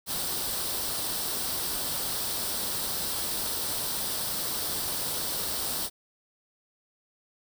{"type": "noise with comb filter", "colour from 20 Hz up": "white", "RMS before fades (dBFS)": -31, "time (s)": [0.06, 5.9], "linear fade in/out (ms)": 50, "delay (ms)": 0.22, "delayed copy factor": 0.55, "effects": []}